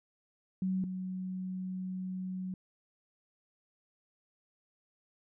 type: tone pair in turn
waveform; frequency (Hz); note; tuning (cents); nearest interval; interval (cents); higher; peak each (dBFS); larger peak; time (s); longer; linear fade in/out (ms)
sine; 187.5 / 185.67; F#3 / F#3; +23 / +6; unison; 17; first; -29 / -35; first; 0.62-0.84 / 0.84-2.54; second; 2
effects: none